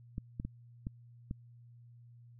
clicks, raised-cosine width 5 ms, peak -25 dBFS, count 5, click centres 0.181 / 0.399 / 0.45 / 0.869 / 1.311 s, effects added 119 Hz sine -54 dBFS peak until 2.39 s

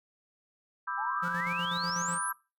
sine chord, E minor seventh, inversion second, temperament just, 988.9 / 1186.7 / 1318.5 / 1582.2 Hz, B5 / D6 / E6 / G6, +2 / +18 / 0 / +16 cents, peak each -37 dBFS, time 0.87-2.33 s, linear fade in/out 10 ms
sine exponential sweep, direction up, 784 to 11840 Hz, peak -34 dBFS, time 0.97-2.32 s, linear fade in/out 20 ms
square tone with tremolo, 174.61 Hz, F3, in tune, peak -36 dBFS, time 1.22-2.19 s, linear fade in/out 20 ms, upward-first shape square, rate 8.1 Hz, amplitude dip 50%
effects noise-tail reverb RT60 0.3 s tail -22 dB re dry

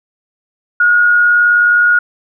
sine tone with amplitude modulation, 1438 Hz, F#6, 50 cents flat, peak -5 dBFS, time 0.8-1.99 s, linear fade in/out 5 ms, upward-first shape sine, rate 99.1 Hz, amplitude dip 35%, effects none

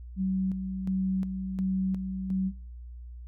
sine tone with tremolo, 189.2 Hz, F#3, 39 cents sharp, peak -25 dBFS, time 0.16-2.52 s, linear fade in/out 50 ms, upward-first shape square, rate 1.4 Hz, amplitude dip 50%, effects noise-tail reverb RT60 0.4 s tail -21 dB re dry + added 60 Hz sine -40 dBFS peak until 3.27 s

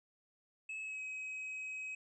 triangle tone with pitch glide, 2589 to 2540 Hz, E7 to D#7, -32 to +35 cents, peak -39 dBFS, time 0.69-1.95 s, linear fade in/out 5 ms, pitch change -33 cents, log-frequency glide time 0.82-1.01 s, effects resampled to 22050 Hz

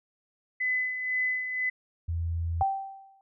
sine tone with tremolo, 2013 Hz, B6, 33 cents sharp, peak -24 dBFS, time 0.6-1.7 s, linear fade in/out 10 ms, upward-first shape sine, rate 2 Hz, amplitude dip 55%
sine tone, 83.7 Hz, E2, 27 cents sharp, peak -27 dBFS, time 2.08-2.63 s, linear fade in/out 10 ms
sine tone with exponential decay, 779 Hz, G5, 11 cents flat, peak -20 dBFS, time 2.61-3.21 s, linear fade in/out 1 ms, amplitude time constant 130 ms
effects none

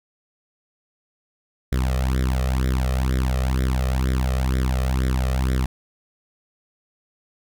sawtooth tone with flanger, 64.4 Hz, C2, 27 cents flat, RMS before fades -21 dBFS, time 1.72-5.66 s, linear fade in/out 5 ms, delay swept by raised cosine 0.54 to 1.64 ms, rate 2.1 Hz, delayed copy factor +1, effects none

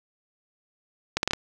accelerating click train, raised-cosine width 0.2 ms, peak -6 dBFS, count 5, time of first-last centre 1.17-1.334 s, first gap 61 ms, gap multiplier 0.74, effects 8-bit

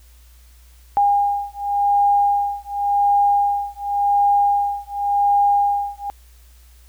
sine beating tone pair, 810 / 810.9 Hz, G#5 / G#5, -43 / -42 cents, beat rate 0.9 Hz, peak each -18 dBFS, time 0.97-6.1 s, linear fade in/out 0 ms, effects added 60 Hz sine -45 dBFS peak until 6.88 s + white hiss -55 dBFS RMS until 6.88 s

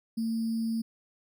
sine tone with sample-and-hold, 226.2 Hz, A3, 48 cents sharp, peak -27 dBFS, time 0.17-0.82 s, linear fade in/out 10 ms, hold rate 4900 Hz, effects none

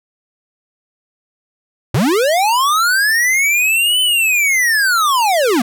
square linear two-way sweep, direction up then down, 98.1 to 3048 to 215.2 Hz, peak -12 dBFS, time 1.94-5.62 s, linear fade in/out 5 ms, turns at 4.01 s, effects none

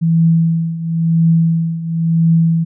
sine tone with tremolo, 164.81 Hz, E3, in tune, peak -7 dBFS, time 0.01-2.65 s, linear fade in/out 20 ms, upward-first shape triangle, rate 0.97 Hz, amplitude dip 80%, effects none

